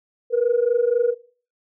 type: tone pair together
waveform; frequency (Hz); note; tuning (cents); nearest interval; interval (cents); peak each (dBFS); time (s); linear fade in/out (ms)
sine; 466 / 490; A#4 / B4; -1 / -14; minor second; 87; -18; 0.3-1.15; 50
effects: noise-tail reverb RT60 0.4 s tail -19 dB re dry + tanh soft clip ceiling -11 dBFS